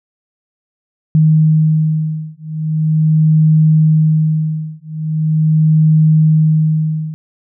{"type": "beating tone pair", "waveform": "sine", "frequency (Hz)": [156.2, 156.61], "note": ["D#3", "D#3"], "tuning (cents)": [7, 12], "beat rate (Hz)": 0.41, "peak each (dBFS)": -12, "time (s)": [1.15, 7.14], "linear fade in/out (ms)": 0, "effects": []}